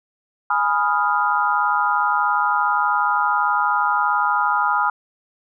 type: chord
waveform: sine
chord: F half-diminished seventh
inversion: first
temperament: equal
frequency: 830.6 / 987.8 / 1244.5 / 1396.9 Hz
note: Ab5 / Cb6 / Eb6 / F6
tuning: 0 / 0 / 0 / 0 cents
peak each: -22 / -22 / -21 / -22 dBFS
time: 0.5-4.9 s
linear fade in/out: 5 ms
effects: none